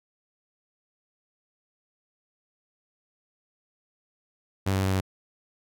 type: tone with pitch steps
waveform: sawtooth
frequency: 96.6 / 96.04 / 95.49 / 94.94 Hz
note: G2 / G2 / G2 / F#2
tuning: -25 / -35 / -45 / +45 cents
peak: -19 dBFS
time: 4.66-5.008 s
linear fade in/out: 10 ms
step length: 87 ms
effects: none